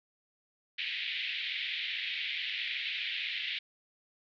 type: band-pass noise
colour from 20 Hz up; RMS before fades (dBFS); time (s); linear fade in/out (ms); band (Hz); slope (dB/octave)
pink; -36; 0.78-3.59; 5; 2000 to 3800; 48
effects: none